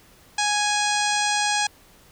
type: harmonic tone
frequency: 830.6 Hz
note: G#5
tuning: in tune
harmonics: 1 / 2 / 3 / 4 / 5 / 6 / 7 / 8 / 9 / 10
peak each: -24 / -27 / -29 / -30 / -31 / -32 / -32 / -33 / -34 / -34 dBFS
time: 0.38-1.67 s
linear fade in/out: 5 ms
effects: pink hiss -53 dBFS RMS until 2.11 s